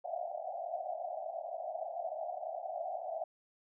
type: band-pass noise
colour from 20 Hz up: pink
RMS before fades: -40 dBFS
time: 0.04-3.24 s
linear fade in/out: 5 ms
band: 620 to 750 Hz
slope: 96 dB/octave
effects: none